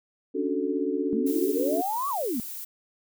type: chord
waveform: sine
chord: D major seventh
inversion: third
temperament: equal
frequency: 277.2 / 293.7 / 370 / 440 Hz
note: C#4 / D4 / F#4 / A4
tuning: 0 / 0 / 0 / 0 cents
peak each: -30 dBFS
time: 0.34-1.82 s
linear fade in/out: 20 ms
type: exponential two-way sweep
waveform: sine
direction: up then down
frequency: 212.8 to 1174.7 to 212.8 Hz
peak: -26 dBFS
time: 1.13-2.4 s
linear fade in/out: 0 ms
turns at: 2.09 s
type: noise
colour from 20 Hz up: violet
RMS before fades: -37 dBFS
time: 1.26-2.65 s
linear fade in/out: 10 ms
effects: none